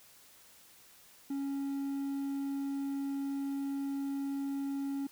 triangle tone, 276.9 Hz, C#4, 2 cents flat, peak -31 dBFS, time 1.3-5.07 s, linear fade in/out 5 ms, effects white hiss -59 dBFS RMS until 5.11 s

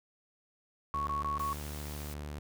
sine tone bursts, 1108.7 Hz, C#6, in tune, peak -31 dBFS, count 4, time 0.94-1.529 s, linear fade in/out 0 ms, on 130 ms, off 23 ms
sawtooth tone with pitch glide, 73.4 to 73.91 Hz, D2 to D2, 0 to +12 cents, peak -35 dBFS, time 0.94-2.39 s, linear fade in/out 0 ms, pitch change +12 cents, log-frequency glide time 1.17-1.36 s
white band-stop noise, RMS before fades -48 dBFS, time 1.39-2.14 s, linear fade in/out 5 ms, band 330 to 660 Hz, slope 48 dB/octave
effects none

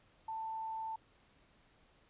sine tone, 888 Hz, A5, 16 cents sharp, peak -38 dBFS, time 0.28-0.96 s, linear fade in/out 5 ms, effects pink hiss -68 dBFS RMS until 2.09 s + resampled to 8000 Hz

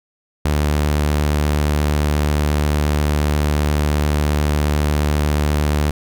sawtooth tone, 74.3 Hz, D2, 21 cents sharp, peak -11 dBFS, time 0.45-5.91 s, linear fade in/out 5 ms, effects none

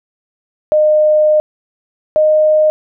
sine tone pair in turn, 611 / 616.3 Hz, D#5 / D#5, -32 / -17 cents, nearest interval unison, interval 15 cents, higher second, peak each -7 dBFS, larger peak neither, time 0.72-1.4 / 2.16-2.7 s, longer first, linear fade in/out 0 ms, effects none

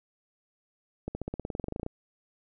accelerating click train, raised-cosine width 2 ms, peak -20 dBFS, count 17, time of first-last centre 1.08-1.864 s, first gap 70 ms, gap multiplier 0.95, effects none

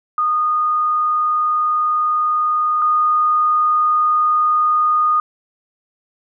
sine tone pair in turn, 1230 / 1230 Hz, D#6 / D#6, -20 / -20 cents, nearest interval unison, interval 0 cents, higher neither, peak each -14 / -12 dBFS, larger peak second, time 0.18-2.82 / 2.82-5.2 s, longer first, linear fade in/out 2 ms, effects none

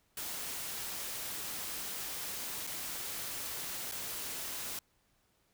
white noise with dropouts, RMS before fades -40 dBFS, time 0.17-4.79 s, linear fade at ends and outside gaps 2 ms, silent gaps 2.668-2.672 / 3.914-3.92 s, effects pink hiss -73 dBFS RMS until 5.53 s

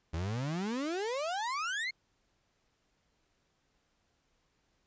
35% pulse exponential sweep, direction up, 76.9 to 2188 Hz, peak -31 dBFS, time 0.13-1.91 s, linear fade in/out 10 ms, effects pink hiss -75 dBFS RMS until 4.86 s + resampled to 16000 Hz

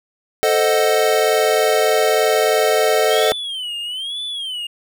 square chord, A diminished seventh, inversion none, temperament equal, 440 / 523.3 / 622.3 / 740 Hz, A4 / C5 / Eb5 / Gb5, 0 / 0 / 0 / 0 cents, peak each -18 / -22 / -19 / -22 dBFS, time 0.43-3.32 s, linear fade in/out 0 ms
triangle tone with vibrato, 3136 Hz, G7, in tune, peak -22 dBFS, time 3.1-4.67 s, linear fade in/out 5 ms, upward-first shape sine, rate 1.1 Hz, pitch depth 180 cents each way
effects none

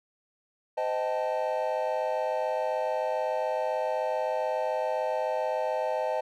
triangle chord, A half-diminished seventh, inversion first, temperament equal with one note detuned, 515.2 / 622.3 / 784 / 880 Hz, C5 / Eb5 / G5 / A5, -27 / 0 / 0 / 0 cents, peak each -30 / -28 / -34 / -31 dBFS, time 0.77-6.21 s, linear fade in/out 10 ms, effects none

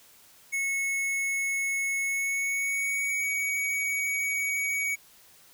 square tone with pitch glide, 2195 to 2253 Hz, C#7 to C#7, -18 to +28 cents, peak -27 dBFS, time 0.52-4.96 s, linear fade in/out 20 ms, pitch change +46 cents, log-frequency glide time 2.04-3.23 s, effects white hiss -56 dBFS RMS until 5.53 s

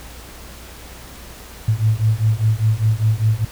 sine beating tone pair, 107.2 / 112.2 Hz, A2 / A2, -45 / +34 cents, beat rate 5 Hz, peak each -17 dBFS, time 1.68-3.45 s, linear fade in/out 5 ms, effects added 60 Hz sine -40 dBFS peak until 3.51 s + pink hiss -39 dBFS RMS until 3.51 s

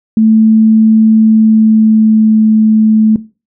sine tone with pitch glide, 220 to 217.7 Hz, A3 to A3, 0 to -18 cents, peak -4 dBFS, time 0.17-3.16 s, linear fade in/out 2 ms, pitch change -18 cents, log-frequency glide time 1.1-2.43 s, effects noise-tail reverb RT60 0.3 s tail -17 dB re dry

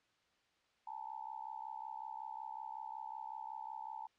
sine tone with amplitude modulation, 880 Hz, A5, in tune, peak -39 dBFS, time 0.87-4.07 s, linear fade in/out 5 ms, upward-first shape sine, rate 65.4 Hz, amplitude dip 100%, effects white hiss -75 dBFS RMS until 4.18 s + low-pass 4000 Hz 12 dB/octave

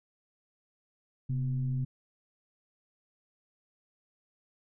sine tone with frequency modulation, 131 Hz, C3, 2 cents sharp, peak -28 dBFS, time 1.29-1.85 s, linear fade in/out 10 ms, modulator 114 Hz, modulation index 0.43, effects none

